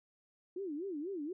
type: tone with vibrato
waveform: sine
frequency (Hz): 338.5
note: E4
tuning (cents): +46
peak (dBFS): -37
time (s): 0.56-1.33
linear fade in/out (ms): 5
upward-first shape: sine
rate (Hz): 4.1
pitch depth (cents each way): 290
effects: none